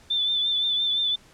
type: tone with vibrato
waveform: sine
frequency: 3528 Hz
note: A7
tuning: 4 cents sharp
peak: -21 dBFS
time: 0.1-1.16 s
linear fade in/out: 10 ms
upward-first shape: triangle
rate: 5.8 Hz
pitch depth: 44 cents each way
effects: pink hiss -54 dBFS RMS until 1.33 s + low-pass 9000 Hz 12 dB/octave